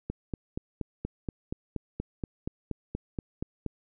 click train, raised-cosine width 3 ms, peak -19 dBFS, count 16, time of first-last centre 0.1-3.663 s, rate 4.21 Hz, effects none

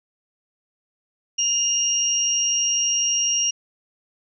sine tone pair together, 2824 / 5648 Hz, F7 / F8, +19 / +19 cents, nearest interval octave, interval 1200 cents, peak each -23 / -20 dBFS, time 1.38-3.51 s, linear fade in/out 10 ms, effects none

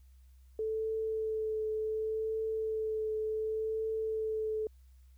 sine tone with vibrato, 437.6 Hz, A4, 9 cents flat, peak -31 dBFS, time 0.59-4.67 s, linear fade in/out 2 ms, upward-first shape triangle, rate 0.68 Hz, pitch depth 17 cents each way, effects added 64 Hz sine -55 dBFS peak until 5.17 s + white hiss -75 dBFS RMS until 5.17 s

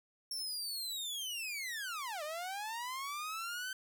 sawtooth linear two-way sweep, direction down then up, 5480 to 587.3 to 1548 Hz, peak -35 dBFS, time 0.31-3.73 s, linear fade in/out 2 ms, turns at 2.23 s, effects none

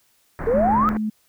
pink low-pass noise, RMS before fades -29 dBFS, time 0.39-0.97 s, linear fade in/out 0 ms, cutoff 1900 Hz, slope 48 dB/octave
sine exponential sweep, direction up, 440 to 1318.5 Hz, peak -16 dBFS, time 0.47-0.89 s, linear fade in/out 0 ms
sine tone, 215 Hz, A3, 40 cents flat, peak -21 dBFS, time 0.53-1.1 s, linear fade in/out 10 ms
effects white hiss -62 dBFS RMS until 1.28 s

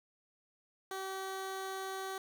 15% pulse tone, 383.1 Hz, G4, 40 cents flat, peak -32 dBFS, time 0.91-2.18 s, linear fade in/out 2 ms, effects none

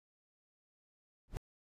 brown noise with exponential growth, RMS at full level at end -32 dBFS, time 1.28-1.37 s, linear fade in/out 0 ms, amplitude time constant 19 ms, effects resampled to 32000 Hz

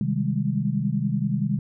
sine chord, Ab major seventh, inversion first, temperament equal with one note detuned, 130.81 / 155.56 / 196 / 206.5 Hz, C3 / Eb3 / G3 / Ab3, 0 / 0 / 0 / -10 cents, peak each -27 dBFS, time 0.01-1.59 s, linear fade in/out 2 ms, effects none

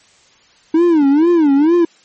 triangle tone with vibrato, 310 Hz, D#4, 6 cents flat, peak -6 dBFS, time 0.74-1.85 s, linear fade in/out 5 ms, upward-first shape sine, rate 2.2 Hz, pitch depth 210 cents each way, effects white hiss -50 dBFS RMS until 2.04 s + MP3 32 kbps

